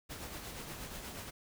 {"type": "noise with tremolo", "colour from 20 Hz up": "pink", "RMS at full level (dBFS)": -43, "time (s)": [0.09, 1.31], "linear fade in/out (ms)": 20, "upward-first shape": "triangle", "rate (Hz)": 8.4, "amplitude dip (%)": 45, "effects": []}